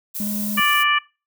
violet noise, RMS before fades -28 dBFS, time 0.14-0.84 s, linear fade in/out 20 ms
triangle tone, 207.7 Hz, G#3, in tune, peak -22 dBFS, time 0.2-0.6 s, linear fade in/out 2 ms
harmonic tone, 587.3 Hz, D5, in tune, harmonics 2 / 3 / 4 / 5, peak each -19 / -21 / -22 / -23 dBFS, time 0.57-0.99 s, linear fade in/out 10 ms
effects noise-tail reverb RT60 0.3 s tail -22 dB re dry

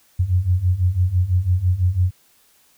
sine beating tone pair, 87.31 / 93.31 Hz, F2 / F#2, 0 / +15 cents, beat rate 6 Hz, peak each -20 / -17 dBFS, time 0.19-2.11 s, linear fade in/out 10 ms, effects white hiss -57 dBFS RMS until 2.77 s

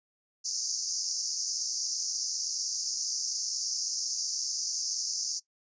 white band-pass noise, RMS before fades -33 dBFS, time 0.44-5.4 s, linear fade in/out 20 ms, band 4800 to 6700 Hz, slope 96 dB/octave, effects noise-tail reverb RT60 0.1 s tail -19 dB re dry + resampled to 16000 Hz

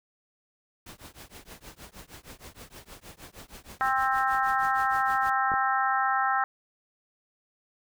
pink noise with tremolo, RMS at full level -43 dBFS, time 0.86-5.3 s, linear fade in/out 5 ms, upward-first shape triangle, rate 6.4 Hz, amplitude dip 100%
harmonic tone, 263.8 Hz, C4, 14 cents sharp, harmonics 3 / 4 / 5 / 6 / 7, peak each -27 / -31 / -27 / -32 / -33 dBFS, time 3.81-6.44 s, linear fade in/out 0 ms
clicks, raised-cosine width 2 ms, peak -25 dBFS, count 2, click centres 5.518 / 5.539 s
effects none

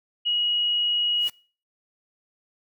sine tone, 2900 Hz, F#7, 35 cents flat, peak -21 dBFS, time 0.25-1.29 s, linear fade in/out 20 ms
white noise with exponential growth, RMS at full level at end -35 dBFS, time 1.12-1.3 s, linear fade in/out 5 ms, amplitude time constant 38 ms
effects noise-tail reverb RT60 0.4 s tail -23 dB re dry

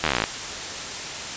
slowing click train, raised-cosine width 0.3 ms, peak -4 dBFS, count 14, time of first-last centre 0.04-0.24 s, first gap 12 ms, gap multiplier 1.04, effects white hiss -31 dBFS RMS until 1.36 s + resampled to 16000 Hz

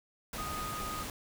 sine tone in noise, 1241 Hz, D#6, 5 cents flat, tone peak -38 dBFS, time 0.38-1.03 s, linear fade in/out 2 ms, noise pink, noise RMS -40 dBFS, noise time 0.33-1.1 s, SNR -1 dB, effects none

